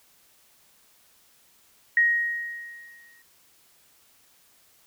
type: tone with exponential decay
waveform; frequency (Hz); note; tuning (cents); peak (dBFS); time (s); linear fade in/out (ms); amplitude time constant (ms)
sine; 1881; A#6; +15; -15; 1.97-3.22; 2; 270
effects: white hiss -60 dBFS RMS until 4.86 s